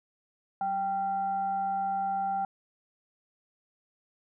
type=tone with frequency modulation; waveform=sine; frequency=784 Hz; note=G5; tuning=in tune; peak=-27 dBFS; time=0.61-2.45 s; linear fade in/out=2 ms; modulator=594 Hz; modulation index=0.31; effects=none